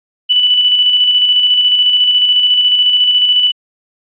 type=tone with tremolo; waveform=sine; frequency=2974 Hz; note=F#7; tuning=8 cents sharp; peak=-6 dBFS; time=0.29-3.52 s; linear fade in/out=20 ms; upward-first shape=square; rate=14 Hz; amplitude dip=35%; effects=resampled to 8000 Hz